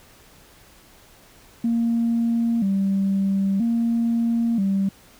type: tone with vibrato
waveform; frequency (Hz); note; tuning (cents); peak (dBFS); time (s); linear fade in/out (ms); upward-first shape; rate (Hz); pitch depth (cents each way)
sine; 212.9; G#3; +43; -17; 1.64-4.89; 5; square; 0.51; 150
effects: tanh soft clip ceiling -14 dBFS + pink hiss -51 dBFS RMS until 5.19 s